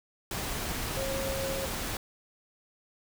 sine tone in noise, 540 Hz, C#5, 45 cents flat, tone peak -33 dBFS, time 0.97-1.66 s, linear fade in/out 2 ms, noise pink, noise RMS -34 dBFS, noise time 0.31-1.97 s, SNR -2 dB, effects none

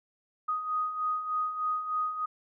sine beating tone pair, 1244.5 / 1247.8 Hz, D#6 / D#6, 0 / +5 cents, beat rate 3.3 Hz, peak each -36 / -29 dBFS, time 0.48-2.26 s, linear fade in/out 10 ms, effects none

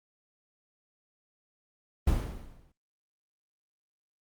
brown noise with exponential decay, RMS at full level -23 dBFS, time 2.07-2.72 s, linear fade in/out 5 ms, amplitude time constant 140 ms, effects Opus 24 kbps

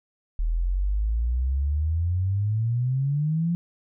sine exponential sweep, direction up, 38.89 to 174.61 Hz, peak -21 dBFS, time 0.39-3.55 s, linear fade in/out 0 ms, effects none

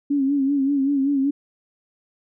sine tone with vibrato, 277.2 Hz, C#4, in tune, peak -17 dBFS, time 0.1-1.31 s, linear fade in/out 10 ms, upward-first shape sine, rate 5.2 Hz, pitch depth 66 cents each way, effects none

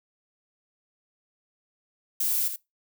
violet noise with echo, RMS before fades -26 dBFS, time 2.2-2.48 s, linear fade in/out 5 ms, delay 81 ms, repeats 1, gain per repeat -8 dB, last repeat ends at 2.561 s, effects noise-tail reverb RT60 0.2 s tail -21 dB re dry

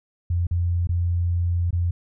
sine tone with dropouts, 86.9 Hz, F2, 8 cents flat, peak -19 dBFS, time 0.3-1.91 s, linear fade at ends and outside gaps 5 ms, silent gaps 0.469-0.51 / 0.872-0.891 / 1.708-1.728 s, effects none

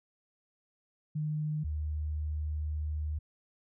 sine tone pair in turn, 152.3 / 76.15 Hz, D#3 / D#2, -37 / -37 cents, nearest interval octave, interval 1200 cents, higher first, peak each -30 / -31 dBFS, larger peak first, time 1.15-1.64 / 1.64-3.19 s, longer second, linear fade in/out 10 ms, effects none

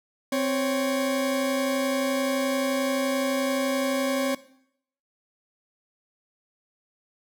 40% pulse tone pair together, 261.6 / 554.8 Hz, C4 / C#5, 0 / +1 cents, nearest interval octave + minor second, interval 1301 cents, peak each -25 dBFS, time 0.32-4.35 s, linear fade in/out 5 ms, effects noise-tail reverb RT60 0.7 s tail -18 dB re dry

